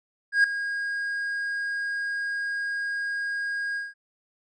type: tone with ADSR envelope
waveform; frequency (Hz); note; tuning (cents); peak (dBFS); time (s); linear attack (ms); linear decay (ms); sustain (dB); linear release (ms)
triangle; 1632; G#6; -31; -12; 0.32-3.94; 120; 3; -13; 180
effects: resampled to 22050 Hz